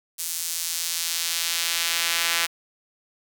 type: tone with high-pass filter sweep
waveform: sawtooth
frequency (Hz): 168.2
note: E3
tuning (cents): +35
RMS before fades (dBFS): -26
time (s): 0.18-2.47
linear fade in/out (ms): 20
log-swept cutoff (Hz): 7500 to 2000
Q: 0.85
effects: none